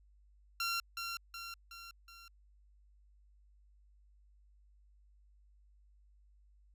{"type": "tone with echo", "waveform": "15% pulse", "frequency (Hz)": 1370, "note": "F6", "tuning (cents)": -34, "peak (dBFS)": -27, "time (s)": [0.6, 0.8], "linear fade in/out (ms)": 2, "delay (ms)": 370, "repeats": 4, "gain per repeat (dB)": -5, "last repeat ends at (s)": 2.28, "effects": ["added 50 Hz sine -62 dBFS peak until 6.74 s", "resampled to 32000 Hz"]}